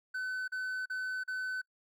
triangle tone bursts, 1513 Hz, F#6, 38 cents sharp, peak -32 dBFS, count 4, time 0.14-1.617 s, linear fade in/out 10 ms, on 340 ms, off 39 ms, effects noise-tail reverb RT60 0.1 s tail -26 dB re dry

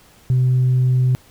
sine tone, 127.4 Hz, C3, 46 cents flat, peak -11 dBFS, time 0.3-1.15 s, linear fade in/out 0 ms, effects tanh soft clip ceiling -10 dBFS + pink hiss -50 dBFS RMS until 1.3 s

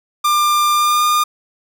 45% pulse tone with pitch glide, 1195 to 1211.7 Hz, D6 to D#6, +30 to -46 cents, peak -12 dBFS, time 0.24-1.24 s, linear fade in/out 10 ms, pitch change +24 cents, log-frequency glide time 0.73-1.04 s, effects none

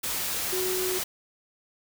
sine tone in noise, 370 Hz, F#4, in tune, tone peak -28 dBFS, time 0.52-0.99 s, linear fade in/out 10 ms, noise white, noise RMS -30 dBFS, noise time 0.03-1.04 s, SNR -1 dB, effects none

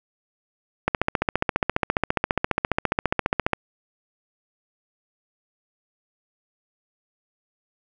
click train, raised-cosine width 0.5 ms, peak -4 dBFS, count 40, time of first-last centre 0.88-3.533 s, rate 14.7 Hz, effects none

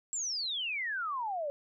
sine exponential sweep, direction down, 7710 to 554.4 Hz, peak -32 dBFS, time 0.13-1.5 s, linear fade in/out 0 ms, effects none

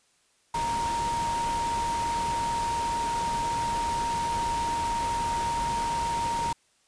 sine tone in noise, 932.3 Hz, A#5, in tune, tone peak -26 dBFS, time 0.54-6.53 s, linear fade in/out 5 ms, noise pink, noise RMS -35 dBFS, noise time 0.54-6.53 s, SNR +6 dB, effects white hiss -66 dBFS RMS until 6.87 s + resampled to 22050 Hz

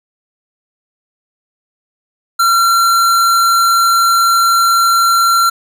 square tone, 1366 Hz, F6, 39 cents flat, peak -9 dBFS, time 2.39-5.5 s, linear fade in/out 10 ms, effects none

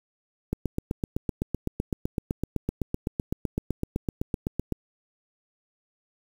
click train, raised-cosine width 3 ms, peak -13 dBFS, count 34, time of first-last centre 0.53-4.723 s, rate 7.87 Hz, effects 7-bit

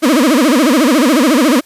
35% pulse tone with vibrato, 276.9 Hz, C#4, 2 cents flat, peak -6 dBFS, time 0.02-1.61 s, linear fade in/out 20 ms, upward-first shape sine, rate 14 Hz, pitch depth 280 cents each way, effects white hiss -47 dBFS RMS until 1.65 s + resampled to 32000 Hz

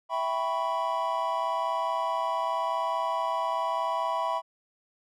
triangle chord, C# half-diminished seventh, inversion first, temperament equal, 659.3 / 784 / 987.8 / 1108.7 Hz, E5 / G5 / B5 / C#6, 0 / 0 / 0 / 0 cents, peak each -30 / -33 / -27 / -33 dBFS, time 0.09-4.42 s, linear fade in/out 50 ms, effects none

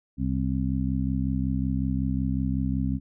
harmonic tone, 65.41 Hz, C2, in tune, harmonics 1 / 2 / 3 / 4, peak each -29 / -29 / -29 / -29 dBFS, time 0.17-3 s, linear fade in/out 50 ms, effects none

